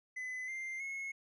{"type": "tone with pitch steps", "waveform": "triangle", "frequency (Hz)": [2016, 2094, 2176], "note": ["B6", "C7", "C#7"], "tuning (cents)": [35, 1, -33], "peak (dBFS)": -37, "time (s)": [0.16, 1.12], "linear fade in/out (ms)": 10, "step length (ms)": 320, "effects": ["resampled to 24000 Hz"]}